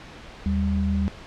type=tone pair together; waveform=sine; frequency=78.52 / 196.5 Hz; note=D#2 / G3; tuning=+16 / +4 cents; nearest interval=octave + major third; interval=1588 cents; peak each=-23 dBFS; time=0.46-1.08 s; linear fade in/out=0 ms; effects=pink hiss -42 dBFS RMS until 1.26 s + low-pass 4000 Hz 12 dB/octave